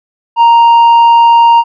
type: tone with tanh clipping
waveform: sine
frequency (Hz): 932.3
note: A#5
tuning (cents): 0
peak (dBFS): -3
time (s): 0.36-1.64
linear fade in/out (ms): 50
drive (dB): 4
effects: none